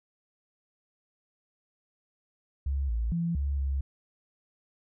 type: tone with pitch steps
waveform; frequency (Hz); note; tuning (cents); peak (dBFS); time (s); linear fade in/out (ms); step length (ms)
sine; 68.9 / 56.8 / 169.1 / 70.2 / 68.3; C#2 / A#1 / E3 / C#2 / C#2; -10 / -44 / +44 / +22 / -25; -26; 2.66-3.81; 5; 230
effects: none